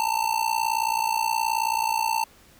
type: tone with amplitude modulation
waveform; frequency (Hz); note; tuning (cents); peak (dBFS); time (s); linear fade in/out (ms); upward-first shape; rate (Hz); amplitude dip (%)
square; 894; A5; +27; -19; 0-2.24; 0; sine; 58.8; 90
effects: pink hiss -54 dBFS RMS until 2.59 s